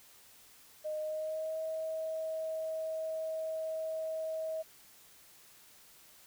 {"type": "tone with pitch glide", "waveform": "sine", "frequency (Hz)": [616, 637.7], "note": ["D#5", "D#5"], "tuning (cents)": [-17, 42], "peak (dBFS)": -34, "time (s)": [0.84, 4.63], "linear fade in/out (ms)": 20, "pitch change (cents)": 59, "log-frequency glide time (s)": [0.98, 1.59], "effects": ["white hiss -59 dBFS RMS until 6.26 s"]}